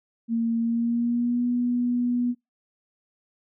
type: tone with pitch glide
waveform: sine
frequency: 230 to 243.7 Hz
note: A#3 to B3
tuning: -23 to -23 cents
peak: -21 dBFS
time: 0.28-2.35 s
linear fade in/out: 50 ms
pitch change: +100 cents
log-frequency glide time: 0.59-1.46 s
effects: noise-tail reverb RT60 0.2 s tail -24 dB re dry